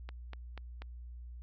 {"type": "click train", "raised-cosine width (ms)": 0.3, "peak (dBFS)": -29, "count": 4, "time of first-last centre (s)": [0.09, 0.82], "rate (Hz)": 4.11, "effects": ["added 60 Hz sine -44 dBFS peak until 1.42 s", "low-pass 5000 Hz 12 dB/octave"]}